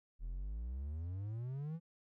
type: exponential sweep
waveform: triangle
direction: up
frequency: 38.89 to 170 Hz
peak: -37 dBFS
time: 0.19-1.8 s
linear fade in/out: 50 ms
effects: none